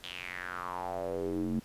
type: tone with band-pass filter sweep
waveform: square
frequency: 44.92 Hz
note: F1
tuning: 50 cents sharp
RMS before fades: -36 dBFS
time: 0.03-1.6 s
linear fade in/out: 10 ms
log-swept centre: 3400 to 220 Hz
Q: 4.9
effects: pink hiss -57 dBFS RMS until 1.64 s + resampled to 32000 Hz